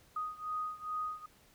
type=beating tone pair; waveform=sine; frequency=1244.5 / 1246.9 Hz; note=D#6 / D#6; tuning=0 / +3 cents; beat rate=2.4 Hz; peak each=-38 / -40 dBFS; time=0.16-1.26 s; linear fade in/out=5 ms; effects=pink hiss -64 dBFS RMS until 1.54 s